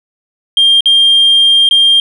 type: tone with dropouts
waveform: sine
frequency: 3200 Hz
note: G7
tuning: 35 cents sharp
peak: -3 dBFS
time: 0.57-2 s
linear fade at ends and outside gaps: 2 ms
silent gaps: 0.807-0.857 / 1.69-1.71 s
effects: tanh soft clip ceiling -2 dBFS